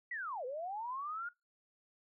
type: linear two-way sweep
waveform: sine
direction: down then up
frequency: 2003 to 480.1 to 1444 Hz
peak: -38 dBFS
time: 0.11-1.29 s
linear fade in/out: 5 ms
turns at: 0.45 s
effects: noise-tail reverb RT60 0.2 s tail -21 dB re dry